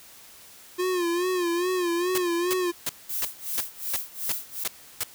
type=tone with vibrato; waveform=square; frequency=354.6 Hz; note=F4; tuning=26 cents sharp; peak=-24 dBFS; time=0.78-2.72 s; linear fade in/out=20 ms; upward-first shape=sine; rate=2.4 Hz; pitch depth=78 cents each way
type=noise bursts; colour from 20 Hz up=white; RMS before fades=-27 dBFS; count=9; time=2.15-5.033 s; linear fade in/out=0 ms; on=27 ms; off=330 ms
type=noise with tremolo; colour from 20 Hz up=violet; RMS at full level=-29 dBFS; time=3.09-4.64 s; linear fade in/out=5 ms; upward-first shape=sine; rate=2.7 Hz; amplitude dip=95%
effects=white hiss -49 dBFS RMS until 5.14 s